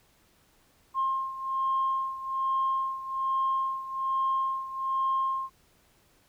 sine beating tone pair, 1064 / 1065.2 Hz, C6 / C6, +29 / +31 cents, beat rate 1.2 Hz, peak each -27 / -31 dBFS, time 0.94-5.5 s, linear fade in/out 50 ms, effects tanh soft clip ceiling -19 dBFS + pink hiss -64 dBFS RMS until 6.28 s

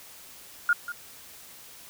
sine tone with echo, 1422 Hz, F6, 31 cents sharp, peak -18 dBFS, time 0.69-0.73 s, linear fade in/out 2 ms, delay 190 ms, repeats 1, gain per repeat -13 dB, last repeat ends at 0.92 s, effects white hiss -48 dBFS RMS until 1.89 s

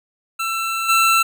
25% pulse tone with level steps, 1339 Hz, E6, 27 cents sharp, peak -17 / -9 dBFS, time 0.39-1.23 s, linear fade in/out 10 ms, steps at 0.88 s, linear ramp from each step 20 ms, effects none

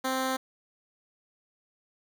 10% pulse tone, 261.6 Hz, C4, in tune, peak -19 dBFS, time 0.04-0.37 s, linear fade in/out 10 ms, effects none

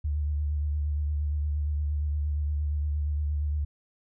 sine tone with vibrato, 74 Hz, D2, 14 cents sharp, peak -25 dBFS, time 0.04-3.65 s, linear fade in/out 10 ms, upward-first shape triangle, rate 8.6 Hz, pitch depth 45 cents each way, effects none

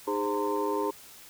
sine tone cluster, 308.8 / 409.8 / 521 / 913 / 1036 Hz, D#4 / G#4 / C5 / A#5 / C6, -13 / -23 / -7 / -36 / -17 cents, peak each -33 / -29 / -35 / -32 / -35 dBFS, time 0.07-0.91 s, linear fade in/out 10 ms, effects tanh soft clip ceiling -17 dBFS + white hiss -50 dBFS RMS until 1.29 s

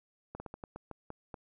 slowing click train, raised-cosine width 1 ms, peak -28 dBFS, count 9, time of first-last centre 0.35-1.342 s, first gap 50 ms, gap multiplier 1.25, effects none

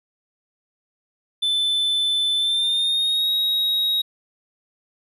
triangle tone with pitch glide, 3520 to 3794 Hz, A7 to A#7, 0 to +30 cents, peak -17 dBFS, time 1.42-4.02 s, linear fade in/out 10 ms, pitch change +130 cents, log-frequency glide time 2.37-3.31 s, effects none

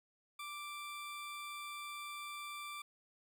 20% pulse tone, 1174.7 Hz, D6, in tune, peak -39 dBFS, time 0.39-2.82 s, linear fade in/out 5 ms, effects none

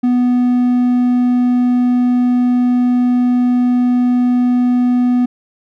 triangle tone, 246.8 Hz, B3, 1 cent flat, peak -8 dBFS, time 0.03-5.26 s, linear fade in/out 10 ms, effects none

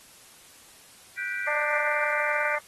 sine chord, G major seventh, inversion third, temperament just, 1470 / 1568 / 1960 / 2352 Hz, F#6 / G6 / B6 / D7, -12 / 0 / -14 / +2 cents, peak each -34 dBFS, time 1.17-2.56 s, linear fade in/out 5 ms
harmonic tone, 297.6 Hz, D4, 23 cents sharp, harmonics 2 / 3 / 4 / 5 / 6 / 7, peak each -31 / -34 / -33 / -36 / -37 / -32 dBFS, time 1.47-2.59 s, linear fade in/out 10 ms
effects white hiss -52 dBFS RMS until 2.67 s + AAC 32 kbps

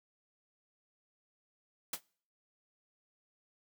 white noise with exponential decay, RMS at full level -31 dBFS, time 1.93-2.01 s, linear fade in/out 5 ms, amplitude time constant 17 ms, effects noise-tail reverb RT60 0.5 s tail -25 dB re dry + high-pass 150 Hz 12 dB/octave

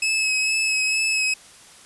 sawtooth tone with vibrato, 2578 Hz, E7, 39 cents flat, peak -16 dBFS, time 0.02-1.34 s, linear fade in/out 5 ms, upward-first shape sine, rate 2.2 Hz, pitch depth 21 cents each way, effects white hiss -47 dBFS RMS until 1.85 s + resampled to 24000 Hz

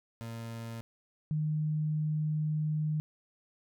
30% pulse / sine tone pair in turn, 114.9 / 153.37 Hz, A#2 / D#3, -25 / -25 cents, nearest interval perfect fourth, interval 500 cents, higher second, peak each -36 / -28 dBFS, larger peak second, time 0.21-0.81 / 1.31-3 s, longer second, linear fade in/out 0 ms, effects none

